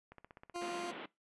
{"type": "click train", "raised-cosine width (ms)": 0.5, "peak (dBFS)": -37, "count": 9, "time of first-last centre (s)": [0.12, 0.623], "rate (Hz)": 15.9}
{"type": "tone", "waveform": "20% pulse", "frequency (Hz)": 349.2, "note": "F4", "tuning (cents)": 0, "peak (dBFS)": -34, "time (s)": [0.54, 0.92], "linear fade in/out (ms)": 20}
{"type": "band-pass noise", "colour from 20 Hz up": "pink", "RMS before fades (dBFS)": -47, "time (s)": [0.61, 1.06], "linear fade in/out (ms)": 5, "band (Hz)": [180, 3500], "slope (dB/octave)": 48}
{"effects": ["noise-tail reverb RT60 0.2 s tail -21 dB re dry", "resampled to 24000 Hz"]}